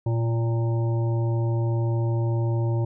harmonic tone with a mistuned harmonic, 115 Hz, A#2, 23 cents flat, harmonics 1 / 3 / 5 / 7 / 8, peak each -21 / -31 / -36 / -42 / -40 dBFS, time 0.06-2.85 s, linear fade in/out 5 ms, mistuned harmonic 1, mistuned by +25 cents, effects none

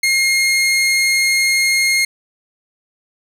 sawtooth tone, 2139 Hz, C7, 38 cents sharp, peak -9 dBFS, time 0.03-2.05 s, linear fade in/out 5 ms, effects low-pass 12000 Hz 12 dB/octave + 7-bit

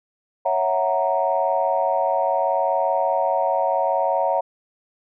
sine chord, F# dominant seventh, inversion second, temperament equal, 554.4 / 659.3 / 740 / 932.3 Hz, C#5 / E5 / F#5 / A#5, 0 / 0 / 0 / 0 cents, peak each -23 dBFS, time 0.45-4.41 s, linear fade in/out 10 ms, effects tanh soft clip ceiling -7 dBFS

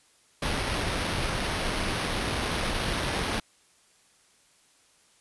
pink noise with sample-and-hold, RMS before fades -29 dBFS, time 0.42-3.4 s, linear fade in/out 5 ms, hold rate 7350 Hz, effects white hiss -62 dBFS RMS until 5.2 s + resampled to 24000 Hz

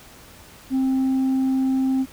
sine tone, 263.7 Hz, C4, 14 cents sharp, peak -15 dBFS, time 0.7-2.06 s, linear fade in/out 50 ms, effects tanh soft clip ceiling -17 dBFS + pink hiss -46 dBFS RMS until 2.12 s

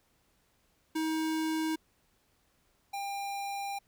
square tone pair in turn, 317.2 / 798.4 Hz, D#4 / G5, +33 / +32 cents, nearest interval octave + major third, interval 1599 cents, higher second, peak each -30 / -35 dBFS, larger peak first, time 0.95-1.76 / 2.93-3.79 s, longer second, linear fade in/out 10 ms, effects pink hiss -71 dBFS RMS until 3.87 s

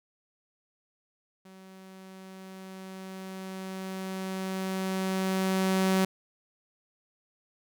sawtooth tone with level ramp, 189.4 Hz, F#3, 41 cents sharp, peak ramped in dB -45 to -18 dBFS, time 1.45-6.05 s, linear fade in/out 5 ms, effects none

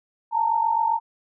sine tone pair together, 870.4 / 918 Hz, A5 / A#5, -19 / -27 cents, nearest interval minor second, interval 92 cents, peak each -24 / -20 dBFS, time 0.31-1 s, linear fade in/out 50 ms, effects none

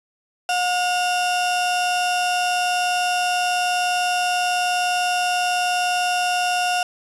35% pulse tone pair together, 720 / 2759 Hz, F#5 / F7, -47 / -22 cents, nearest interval octave + major seventh, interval 2325 cents, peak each -18 / -24 dBFS, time 0.49-6.83 s, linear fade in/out 2 ms, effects resampled to 24000 Hz + 7-bit

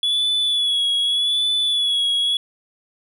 sine tone with vibrato, 3404 Hz, G#7, 42 cents sharp, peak -14 dBFS, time 0.03-2.37 s, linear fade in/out 2 ms, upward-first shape sine, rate 0.84 Hz, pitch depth 44 cents each way, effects tanh soft clip ceiling -16 dBFS

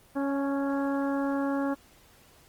harmonic tone with a mistuned harmonic, 277.2 Hz, C#4, in tune, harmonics 1 / 2 / 3 / 4 / 5 / 6, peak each -27 / -33 / -37 / -39 / -41 / -43 dBFS, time 0.15-1.75 s, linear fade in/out 20 ms, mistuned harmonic 3, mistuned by +15 cents, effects pink hiss -58 dBFS RMS until 2.48 s + Opus 24 kbps

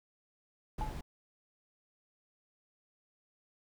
brown noise, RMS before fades -39 dBFS, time 0.78-1.01 s, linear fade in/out 5 ms
sine tone with exponential decay, 859 Hz, A5, 42 cents flat, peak -33 dBFS, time 0.81-1.02 s, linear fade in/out 0 ms, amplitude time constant 45 ms
effects none

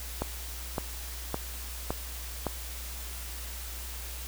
click train, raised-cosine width 1 ms, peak -15 dBFS, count 5, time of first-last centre 0.22-2.467 s, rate 1.78 Hz, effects added 60 Hz sine -39 dBFS peak until 4.27 s + white hiss -42 dBFS RMS until 4.27 s

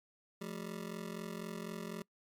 25% pulse ring-modulated tone, 196 Hz, G3, in tune, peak -34 dBFS, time 0.41-2.02 s, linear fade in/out 0 ms, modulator 22 Hz, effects noise-tail reverb RT60 0.1 s tail -24 dB re dry + MP3 96 kbps

